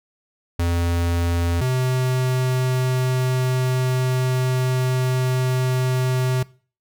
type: tone pair in turn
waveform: square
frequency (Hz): 85.6 / 128.26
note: F2 / C3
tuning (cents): -34 / -34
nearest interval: perfect fifth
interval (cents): 700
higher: second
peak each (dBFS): -19 / -19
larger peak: neither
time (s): 0.59-1.61 / 1.61-6.43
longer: second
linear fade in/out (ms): 5
effects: noise-tail reverb RT60 0.4 s tail -21 dB re dry